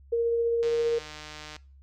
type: tone with tremolo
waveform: sine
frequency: 466.2 Hz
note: A#4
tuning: in tune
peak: -21 dBFS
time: 0.12-0.99 s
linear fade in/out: 10 ms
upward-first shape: triangle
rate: 15 Hz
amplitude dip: 25%
type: click train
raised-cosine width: 0.2 ms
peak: -24 dBFS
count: 143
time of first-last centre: 0.63-1.564 s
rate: 152 Hz
effects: noise-tail reverb RT60 0.4 s tail -22 dB re dry + added 68 Hz sine -50 dBFS peak until 1.82 s